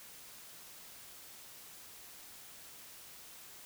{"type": "silence", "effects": ["white hiss -53 dBFS RMS until 3.65 s"]}